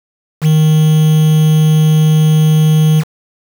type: tone with quantisation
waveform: triangle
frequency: 155.56 Hz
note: D#3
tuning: in tune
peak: -4 dBFS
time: 0.41-3.04 s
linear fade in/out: 50 ms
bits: 4
effects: none